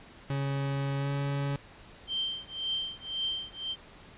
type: tone with pitch glide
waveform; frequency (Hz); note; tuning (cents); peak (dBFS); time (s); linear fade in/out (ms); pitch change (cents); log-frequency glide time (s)
40% pulse; 138.59 to 140.61; C#3 to C#3; 0 to +25; -28; 0.3-1.56; 2; +25; 0.97-1.1
type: tone with tremolo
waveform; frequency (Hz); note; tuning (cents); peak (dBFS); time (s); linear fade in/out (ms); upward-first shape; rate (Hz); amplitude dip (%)
sine; 3136; G7; 0; -27; 2.07-3.76; 50; triangle; 1.9; 100
effects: pink hiss -52 dBFS RMS until 4.17 s + resampled to 8000 Hz